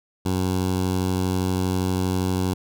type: tone with notch filter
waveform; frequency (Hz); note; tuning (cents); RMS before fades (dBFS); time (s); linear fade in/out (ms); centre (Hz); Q
15% pulse; 92.5; F#2; 0; -23; 0.25-2.54; 10; 1900; 1.1
effects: none